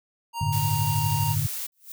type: tone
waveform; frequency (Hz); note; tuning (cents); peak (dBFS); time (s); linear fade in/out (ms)
square; 932.3; A#5; 0; -29; 0.33-1.36; 50
type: chord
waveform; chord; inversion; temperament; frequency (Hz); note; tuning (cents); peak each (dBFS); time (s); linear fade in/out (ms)
sine; G suspended second; none; equal with one note detuned; 98 / 110.38 / 146.83; G2 / A2 / D3; 0 / +6 / 0; -29 / -27 / -26; 0.41-1.47; 5
type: noise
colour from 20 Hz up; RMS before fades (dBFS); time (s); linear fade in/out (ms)
blue; -32; 0.52-1.67; 10
type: noise with exponential growth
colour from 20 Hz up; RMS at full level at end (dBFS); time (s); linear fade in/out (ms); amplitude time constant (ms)
violet; -36; 1.72-1.92; 1; 42
effects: none